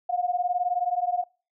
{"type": "beating tone pair", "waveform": "sine", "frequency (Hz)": [707, 726], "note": ["F5", "F#5"], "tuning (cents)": [21, -33], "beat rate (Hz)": 19, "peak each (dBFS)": -26, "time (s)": [0.09, 1.24], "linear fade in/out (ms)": 10, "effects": ["noise-tail reverb RT60 0.4 s tail -26 dB re dry"]}